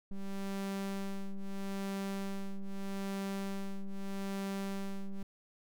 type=ring-modulated tone; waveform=square; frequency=98 Hz; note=G2; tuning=in tune; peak=-33 dBFS; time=0.11-5.23 s; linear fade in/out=5 ms; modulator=97.6 Hz; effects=none